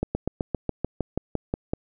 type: slowing click train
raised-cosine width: 2 ms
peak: -11 dBFS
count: 12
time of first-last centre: 0.03-1.735 s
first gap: 120 ms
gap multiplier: 1.05
effects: none